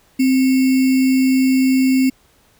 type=tone with sample-and-hold; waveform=sine; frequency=261.6 Hz; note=C4; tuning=in tune; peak=-11 dBFS; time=0.19-2.1 s; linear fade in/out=10 ms; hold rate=2450 Hz; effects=pink hiss -55 dBFS RMS until 2.59 s